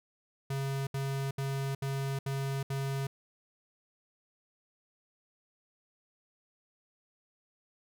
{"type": "tone bursts", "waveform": "square", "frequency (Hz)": 136.7, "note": "C#3", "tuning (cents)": -24, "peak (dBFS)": -32, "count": 6, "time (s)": [0.5, 3.07], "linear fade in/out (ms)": 5, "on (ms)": 370, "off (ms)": 70, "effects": []}